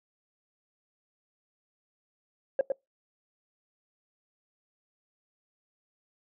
sine tone with echo, 542 Hz, C#5, 39 cents flat, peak -18 dBFS, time 2.59-2.61 s, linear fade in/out 2 ms, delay 110 ms, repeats 1, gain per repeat -5 dB, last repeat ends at 2.72 s, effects noise-tail reverb RT60 0.2 s tail -25 dB re dry + tanh soft clip ceiling -19 dBFS

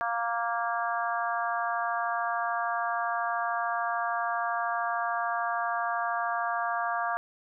harmonic tone, 233.1 Hz, A#3, in tune, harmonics 3 / 4 / 5 / 6 / 7, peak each -31 / -35 / -32 / -37 / -35 dBFS, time 0.01-7.17 s, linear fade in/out 0 ms, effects none

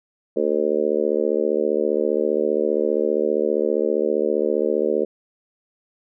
harmonic tone, 75.1 Hz, D2, 39 cents sharp, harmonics 3 / 4 / 5 / 6 / 7 / 8, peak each -29 / -29 / -23 / -22 / -24 / -30 dBFS, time 0.36-5.05 s, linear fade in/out 10 ms, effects none

